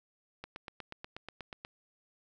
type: click train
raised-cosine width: 0.3 ms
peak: -26 dBFS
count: 11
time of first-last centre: 0.44-1.649 s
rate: 8.27 Hz
effects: none